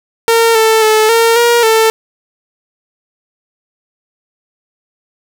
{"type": "tone with pitch steps", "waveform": "sawtooth", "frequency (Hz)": [458.3, 443.1, 434, 458.6, 473.4, 444.8], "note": ["A#4", "A4", "A4", "A#4", "A#4", "A4"], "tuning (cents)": [-29, 12, -24, -28, 27, 19], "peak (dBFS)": -3, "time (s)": [0.28, 1.9], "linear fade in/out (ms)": 0, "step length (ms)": 270, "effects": []}